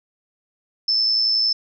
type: tone with amplitude modulation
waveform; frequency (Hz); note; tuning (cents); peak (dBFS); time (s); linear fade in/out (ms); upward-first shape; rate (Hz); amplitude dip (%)
sine; 5274; E8; 0; -14; 0.88-1.53; 5; sine; 111; 45
effects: none